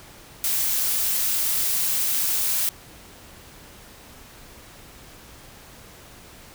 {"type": "noise", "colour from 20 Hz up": "blue", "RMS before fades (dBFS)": -23, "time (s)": [0.44, 2.69], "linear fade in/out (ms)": 0, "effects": ["pink hiss -46 dBFS RMS until 6.54 s"]}